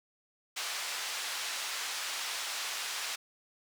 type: band-pass noise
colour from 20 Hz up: white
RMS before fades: -37 dBFS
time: 0.56-3.16 s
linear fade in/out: 10 ms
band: 830 to 5800 Hz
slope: 12 dB/octave
effects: none